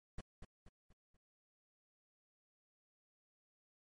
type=noise with echo; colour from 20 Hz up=brown; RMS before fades=-43 dBFS; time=0.18-0.21 s; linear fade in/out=5 ms; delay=240 ms; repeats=4; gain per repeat=-7 dB; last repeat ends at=1.17 s; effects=MP3 48 kbps